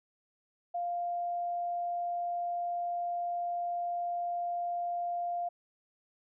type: tone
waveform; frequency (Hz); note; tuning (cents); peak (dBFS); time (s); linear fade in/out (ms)
sine; 698.5; F5; 0; -31; 0.74-5.49; 10
effects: none